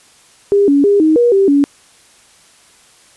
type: tone with pitch steps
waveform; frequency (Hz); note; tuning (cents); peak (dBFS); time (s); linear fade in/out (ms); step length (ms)
sine; 402.7 / 282.6 / 404.7 / 313.7 / 479.1 / 391.4 / 283.5; G4 / C#4 / G#4 / D#4 / A#4 / G4 / C#4; +47 / +34 / -45 / +14 / +47 / -3 / +39; -7; 0.52-1.64; 0; 160
effects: white hiss -47 dBFS RMS until 3.16 s + resampled to 24000 Hz